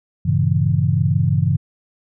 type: chord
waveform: sine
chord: G diminished seventh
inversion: none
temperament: equal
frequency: 98 / 116.54 / 138.59 / 164.81 Hz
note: G2 / Bb2 / Db3 / Fb3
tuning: 0 / 0 / 0 / 0 cents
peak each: -19 / -22 / -18 / -20 dBFS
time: 0.25-1.57 s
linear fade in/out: 10 ms
effects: none